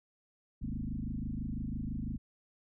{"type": "tone with frequency modulation", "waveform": "sine", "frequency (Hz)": 138.59, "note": "C#3", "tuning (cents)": 0, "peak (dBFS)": -34, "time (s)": [0.61, 2.18], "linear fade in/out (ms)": 20, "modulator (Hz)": 26, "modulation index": 4.6, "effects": []}